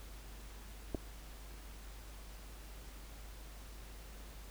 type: clicks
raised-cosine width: 2 ms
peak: -23 / -28 dBFS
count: 2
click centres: 0.947 / 0.95 s
effects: added 50 Hz sine -49 dBFS peak until 4.5 s + pink hiss -56 dBFS RMS until 4.5 s